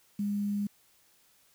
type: tone with quantisation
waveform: sine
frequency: 203.9 Hz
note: G#3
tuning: 32 cents flat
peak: -28 dBFS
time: 0.19-0.67 s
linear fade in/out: 5 ms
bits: 9
effects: white hiss -65 dBFS RMS until 1.54 s